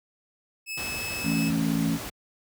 sawtooth tone, 2597 Hz, E7, 26 cents flat, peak -28 dBFS, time 0.66-1.52 s, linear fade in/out 50 ms
pink noise, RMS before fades -36 dBFS, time 0.77-2.1 s, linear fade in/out 10 ms
sine chord, A major, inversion second, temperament equal, 164.81 / 220 / 277.2 Hz, E3 / A3 / C#4, 0 / 0 / 0 cents, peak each -27 dBFS, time 1.23-1.99 s, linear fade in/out 50 ms
effects high-pass 60 Hz 12 dB/octave

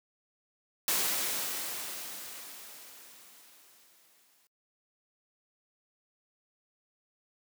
white noise with exponential decay, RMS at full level -28 dBFS, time 0.88-4.47 s, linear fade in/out 1 ms, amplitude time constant 780 ms, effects noise-tail reverb RT60 0.1 s tail -23 dB re dry + high-pass 200 Hz 12 dB/octave

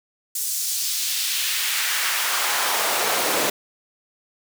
pink noise with high-pass filter sweep, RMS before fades -23 dBFS, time 0.35-3.5 s, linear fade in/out 5 ms, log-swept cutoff 7700 to 380 Hz, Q 1.1, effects none

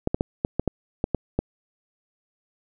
clicks, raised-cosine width 2 ms, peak -8 dBFS, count 9, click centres 0.074 / 0.145 / 0.209 / 0.449 / 0.596 / 0.677 / 1.041 / 1.147 / 1.39 s, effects none

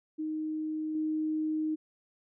sine tone with level steps, 311.1 Hz, D#4, in tune, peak -31 / -28 dBFS, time 0.18-1.76 s, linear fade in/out 20 ms, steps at 0.95 s, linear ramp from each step 2 ms, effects none

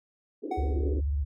pink band-pass noise, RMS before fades -35 dBFS, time 0.42-1.01 s, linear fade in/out 20 ms, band 290 to 450 Hz, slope 48 dB/octave
triangle tone with exponential decay, 746 Hz, F#5, 14 cents sharp, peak -26 dBFS, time 0.51-0.97 s, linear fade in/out 5 ms, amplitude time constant 100 ms
sine tone with vibrato, 71.7 Hz, D2, 41 cents flat, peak -25 dBFS, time 0.57-1.25 s, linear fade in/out 20 ms, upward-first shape triangle, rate 18 Hz, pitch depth 190 cents each way
effects none

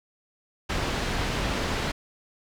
pink low-pass noise, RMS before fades -28 dBFS, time 0.69-1.92 s, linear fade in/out 10 ms, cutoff 4600 Hz, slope 12 dB/octave, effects none

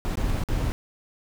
brown noise with dropouts, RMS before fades -25 dBFS, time 0.05-0.72 s, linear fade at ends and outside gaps 0 ms, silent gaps 0.155-0.172 / 0.298-0.302 / 0.437-0.487 s, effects none

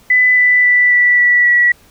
sine tone with pitch steps, 2000 / 1987.3 / 1974.7 / 1962.2 / 1949.8 / 1937.5 Hz, B6 / B6 / B6 / B6 / B6 / B6, +21 / +10 / -1 / -12 / -23 / -34 cents, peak -7 dBFS, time 0.1-1.72 s, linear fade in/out 5 ms, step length 270 ms, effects pink hiss -48 dBFS RMS until 1.9 s

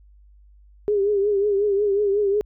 sine tone with vibrato, 405.6 Hz, G#4, 41 cents flat, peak -17 dBFS, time 0.88-2.41 s, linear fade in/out 0 ms, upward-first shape triangle, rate 5.5 Hz, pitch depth 80 cents each way, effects added 50 Hz sine -48 dBFS peak until 2.45 s

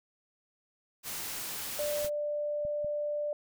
white noise, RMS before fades -38 dBFS, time 1.03-2.1 s, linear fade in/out 50 ms
sine tone, 591 Hz, D5, 11 cents sharp, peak -30 dBFS, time 1.79-3.33 s, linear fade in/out 2 ms
clicks, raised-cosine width 5 ms, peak -34 dBFS, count 3, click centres 2.047 / 2.651 / 2.846 s
effects none

